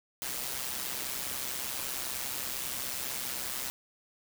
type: noise with amplitude modulation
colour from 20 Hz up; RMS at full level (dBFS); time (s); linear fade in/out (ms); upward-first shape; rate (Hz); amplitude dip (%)
white; -33; 0.22-3.7; 0; sine; 130; 65
effects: none